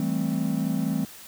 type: chord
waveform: triangle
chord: A minor seventh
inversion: second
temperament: equal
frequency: 164.81 / 196 / 220 / 261.6 Hz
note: E3 / G3 / A3 / C4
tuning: 0 / 0 / 0 / 0 cents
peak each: -27 dBFS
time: 0-1.05 s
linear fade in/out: 2 ms
effects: white hiss -45 dBFS RMS until 1.27 s